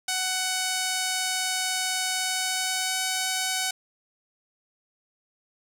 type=tone with pitch glide; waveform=5% pulse; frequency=746 to 750.8 Hz; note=F#5 to F#5; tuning=+14 to +25 cents; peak=-13 dBFS; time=0.08-3.71 s; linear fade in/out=5 ms; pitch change=+11 cents; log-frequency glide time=2.11-3.16 s; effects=none